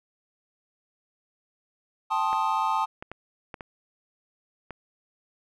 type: chord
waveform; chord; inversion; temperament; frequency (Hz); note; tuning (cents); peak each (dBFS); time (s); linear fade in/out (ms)
triangle; A half-diminished seventh; third; equal with one note detuned; 784 / 880 / 1056.2 / 1244.5; G5 / A5 / C6 / Eb6; 0 / 0 / +16 / 0; -30 / -24 / -28 / -27; 2.1-2.86; 20
type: clicks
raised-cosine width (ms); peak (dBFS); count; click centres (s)
0.5; -22; 6; 2.33 / 3.025 / 3.116 / 3.542 / 3.608 / 4.707
effects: none